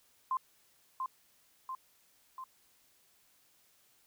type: tone with echo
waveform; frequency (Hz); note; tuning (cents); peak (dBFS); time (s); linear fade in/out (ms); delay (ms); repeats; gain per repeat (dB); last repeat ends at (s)
sine; 1044; C6; -4; -29; 0.31-0.37; 2; 690; 3; -4; 2.44
effects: white hiss -68 dBFS RMS until 4.06 s